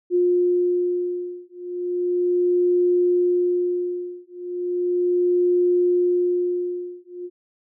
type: beating tone pair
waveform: sine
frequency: 355.4 / 355.76 Hz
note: F4 / F4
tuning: +30 / +32 cents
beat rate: 0.36 Hz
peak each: -21 dBFS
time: 0.1-7.3 s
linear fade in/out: 50 ms
effects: none